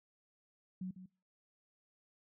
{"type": "tone with echo", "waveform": "sine", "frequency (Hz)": 185, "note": "F#3", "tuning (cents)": 0, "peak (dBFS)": -38, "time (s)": [0.81, 0.91], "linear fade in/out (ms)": 5, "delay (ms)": 150, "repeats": 1, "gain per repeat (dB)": -10, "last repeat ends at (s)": 1.06, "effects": ["noise-tail reverb RT60 0.4 s tail -25 dB re dry"]}